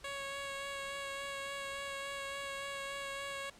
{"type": "tone with vibrato", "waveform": "10% pulse", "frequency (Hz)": 554.4, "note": "C#5", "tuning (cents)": 0, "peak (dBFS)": -31, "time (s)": [0.04, 3.5], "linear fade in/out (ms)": 5, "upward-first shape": "sine", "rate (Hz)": 3.5, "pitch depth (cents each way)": 12, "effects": ["pink hiss -59 dBFS RMS until 3.59 s", "low-pass 9000 Hz 12 dB/octave"]}